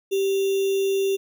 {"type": "tone with sample-and-hold", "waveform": "sine", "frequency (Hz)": 390, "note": "G4", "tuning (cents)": -9, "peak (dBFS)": -19, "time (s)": [0.11, 1.17], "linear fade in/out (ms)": 20, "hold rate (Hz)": 3150, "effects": []}